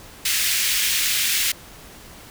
pink high-pass noise, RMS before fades -21 dBFS, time 0.25-1.52 s, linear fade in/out 5 ms, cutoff 2000 Hz, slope 24 dB/octave, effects pink hiss -43 dBFS RMS until 2.3 s

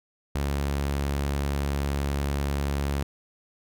sawtooth tone, 70.5 Hz, C#2, 30 cents sharp, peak -21 dBFS, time 0.35-3.03 s, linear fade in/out 5 ms, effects none

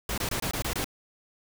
pink noise bursts, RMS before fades -30 dBFS, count 7, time 0.09-0.844 s, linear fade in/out 2 ms, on 88 ms, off 23 ms, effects none

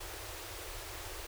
pink band-stop noise, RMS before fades -44 dBFS, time 0-1.27 s, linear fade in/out 10 ms, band 110 to 310 Hz, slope 96 dB/octave, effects none

